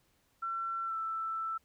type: tone with pitch glide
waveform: sine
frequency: 1350 to 1326 Hz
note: E6 to E6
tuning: +41 to +10 cents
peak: -33 dBFS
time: 0.42-1.58 s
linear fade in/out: 10 ms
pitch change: -31 cents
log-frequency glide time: 0.85-0.97 s
effects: pink hiss -72 dBFS RMS until 1.64 s